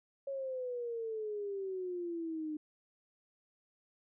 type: exponential sweep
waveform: sine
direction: down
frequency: 554.4 to 302.1 Hz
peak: -36 dBFS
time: 0.27-2.57 s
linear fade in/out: 5 ms
effects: none